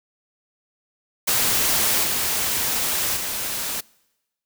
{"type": "noise with level steps", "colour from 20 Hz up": "white", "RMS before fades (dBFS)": [-20, -23, -27], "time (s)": [1.27, 3.81], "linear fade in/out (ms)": 10, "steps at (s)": [2.03, 3.16], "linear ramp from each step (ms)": 10, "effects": ["noise-tail reverb RT60 1.0 s tail -25 dB re dry"]}